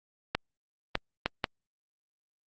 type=clicks; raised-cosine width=0.3 ms; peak=-10 dBFS; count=4; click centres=0.35 / 0.954 / 1.26 / 1.442 s; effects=Opus 48 kbps